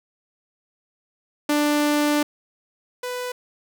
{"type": "tone pair in turn", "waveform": "sawtooth", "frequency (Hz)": [295.2, 496.5], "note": ["D4", "B4"], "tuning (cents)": [9, 9], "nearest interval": "major sixth", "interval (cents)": 900, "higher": "second", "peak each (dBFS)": [-14, -23], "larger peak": "first", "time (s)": [[1.49, 2.23], [3.03, 3.32]], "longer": "first", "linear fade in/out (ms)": 5, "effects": []}